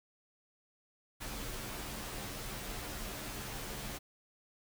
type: noise with comb filter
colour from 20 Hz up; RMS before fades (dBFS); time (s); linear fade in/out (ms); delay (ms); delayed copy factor
pink; -42; 1.2-3.99; 20; 12; -0.75
effects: none